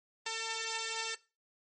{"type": "tone pair together", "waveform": "5% pulse", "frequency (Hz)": [449.6, 895.1], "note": ["A4", "A5"], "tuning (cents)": [37, 29], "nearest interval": "octave", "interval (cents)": 1192, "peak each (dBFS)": -26, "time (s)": [0.26, 1.15], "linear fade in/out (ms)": 5, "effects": ["noise-tail reverb RT60 0.3 s tail -19 dB re dry", "MP3 32 kbps"]}